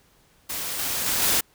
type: noise with level steps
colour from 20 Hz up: white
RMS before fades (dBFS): -30 / -27 / -24 / -21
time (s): 0.49-1.41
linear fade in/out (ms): 10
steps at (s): 0.79 / 1.06 / 1.22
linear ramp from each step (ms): 2
effects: pink hiss -60 dBFS RMS until 1.54 s